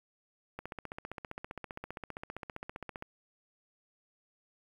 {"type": "click train", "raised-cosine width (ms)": 0.5, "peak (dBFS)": -25, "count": 38, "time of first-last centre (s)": [0.59, 3.024], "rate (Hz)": 15.2, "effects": ["9-bit"]}